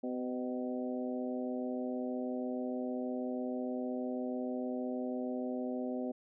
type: harmonic tone with a mistuned harmonic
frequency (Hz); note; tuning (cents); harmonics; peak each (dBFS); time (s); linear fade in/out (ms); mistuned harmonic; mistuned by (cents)
126.3; B2; +39; 2 / 3 / 4 / 5 / 6; -36 / -43 / -42 / -43 / -49; 0.03-6.12; 10; 5; -38
effects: none